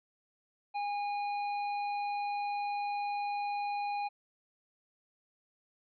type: tone with tanh clipping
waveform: sine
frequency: 818 Hz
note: G#5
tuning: 26 cents flat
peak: -34 dBFS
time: 0.74-4.09 s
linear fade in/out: 20 ms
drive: 12 dB
effects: resampled to 11025 Hz